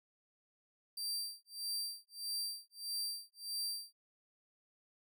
sawtooth tone with tremolo, 4699 Hz, D8, in tune, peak -33 dBFS, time 0.97-3.93 s, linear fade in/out 5 ms, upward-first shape sine, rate 1.6 Hz, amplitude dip 100%, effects none

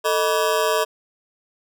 25% pulse ring-modulated tone, 532 Hz, C5, 29 cents sharp, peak -11 dBFS, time 0.04-0.85 s, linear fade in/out 20 ms, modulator 88.2 Hz, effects none

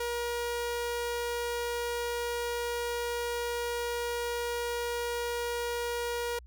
sawtooth tone, 476.6 Hz, A#4, 38 cents sharp, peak -27 dBFS, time 0-6.39 s, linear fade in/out 5 ms, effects added 60 Hz sine -48 dBFS peak until 6.46 s

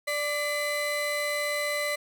35% pulse tone pair together, 587.3 / 2018 Hz, D5 / B6, 0 / +37 cents, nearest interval octave + major sixth, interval 2137 cents, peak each -28 dBFS, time 0.07-1.96 s, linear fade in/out 10 ms, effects none

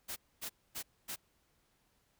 white noise bursts, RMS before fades -41 dBFS, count 4, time 0.08-1.162 s, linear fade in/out 20 ms, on 83 ms, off 250 ms, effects pink hiss -74 dBFS RMS until 2.19 s

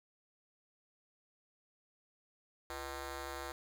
10% pulse ring-modulated tone, 277.2 Hz, C#4, in tune, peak -30 dBFS, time 2.7-3.52 s, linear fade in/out 2 ms, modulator 211 Hz, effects none

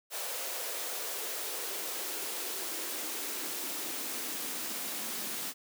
white noise with high-pass filter sweep, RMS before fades -37 dBFS, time 0.1-5.54 s, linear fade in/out 50 ms, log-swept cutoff 520 to 220 Hz, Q 2.6, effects none

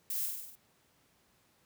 violet noise with echo, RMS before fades -36 dBFS, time 0.1-0.26 s, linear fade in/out 2 ms, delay 49 ms, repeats 6, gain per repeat -3 dB, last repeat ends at 0.554 s, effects pink hiss -69 dBFS RMS until 1.65 s + high-pass 80 Hz 12 dB/octave

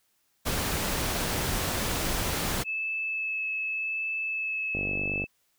pink noise, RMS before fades -29 dBFS, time 0.45-2.64 s, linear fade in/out 20 ms
sine tone with vibrato, 2609 Hz, E7, 18 cents flat, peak -28 dBFS, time 2.64-5.27 s, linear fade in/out 50 ms, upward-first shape sine, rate 0.85 Hz, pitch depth 10 cents each way
click train, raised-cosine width 2 ms, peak -21 dBFS, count 25, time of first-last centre 4.75-5.24 s, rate 49 Hz
effects white hiss -71 dBFS RMS until 5.58 s

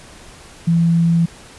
sine tone, 167.8 Hz, E3, 31 cents sharp, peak -11 dBFS, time 0.67-1.26 s, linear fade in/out 10 ms, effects pink hiss -41 dBFS RMS until 1.58 s + resampled to 24000 Hz

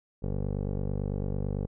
15% pulse tone with low-pass filter, 49 Hz, G1, in tune, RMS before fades -31 dBFS, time 0.22-1.67 s, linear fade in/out 20 ms, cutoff 450 Hz, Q 1.4, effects none

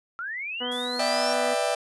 sine linear sweep, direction up, 1334 to 5580 Hz, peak -30 dBFS, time 0.19-1.33 s, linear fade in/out 0 ms
harmonic tone, 246.9 Hz, B3, in tune, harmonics 1 / 2 / 3 / 4 / 5 / 6 / 7 / 8, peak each -35 / -33 / -38 / -39 / -42 / -40 / -45 / -43 dBFS, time 0.6-1.55 s, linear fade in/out 20 ms
violet noise with tremolo, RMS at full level -38 dBFS, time 0.71-1.75 s, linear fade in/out 10 ms, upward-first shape sine, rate 3.7 Hz, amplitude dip 25%
40% pulse chord, E minor seventh, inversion second, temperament just, 494.4 / 593.3 / 659.3 / 791.1 Hz, B4 / D5 / E5 / G5, +2 / +18 / 0 / +16 cents, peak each -30 / -27 / -27 / -29 dBFS, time 0.99-1.75 s, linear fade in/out 5 ms
effects resampled to 24000 Hz

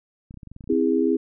clicks, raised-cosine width 5 ms, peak -28 dBFS, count 11, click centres 0.309 / 0.342 / 0.373 / 0.432 / 0.473 / 0.516 / 0.564 / 0.608 / 0.641 / 0.676 / 0.727 s
sine chord, C augmented, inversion none, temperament just, 261.6 / 327 / 408.8 Hz, C4 / E4 / G#4, 0 / -14 / -27 cents, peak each -22 dBFS, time 0.69-1.17 s, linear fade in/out 10 ms
effects none

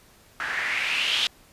blue noise with low-pass filter sweep, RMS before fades -26 dBFS, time 0.4-1.27 s, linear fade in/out 0 ms, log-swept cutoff 1600 to 3400 Hz, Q 4.4, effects pink hiss -55 dBFS RMS until 1.52 s + resampled to 32000 Hz

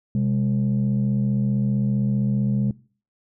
sine tone pair together, 128.32 / 203.7 Hz, C3 / G#3, -33 / -33 cents, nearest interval minor sixth, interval 800 cents, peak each -20 dBFS, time 0.15-2.71 s, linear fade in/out 2 ms, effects noise-tail reverb RT60 0.4 s tail -21 dB re dry + tanh soft clip ceiling -15 dBFS

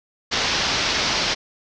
white low-pass noise, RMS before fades -22 dBFS, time 0.31-1.35 s, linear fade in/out 20 ms, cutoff 5700 Hz, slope 48 dB/octave, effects none

